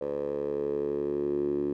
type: tone with band-pass filter sweep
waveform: 10% pulse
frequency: 71.8 Hz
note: D2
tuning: 39 cents flat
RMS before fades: -30 dBFS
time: 0.01-1.73 s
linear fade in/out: 5 ms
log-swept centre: 520 to 330 Hz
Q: 6.1
effects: none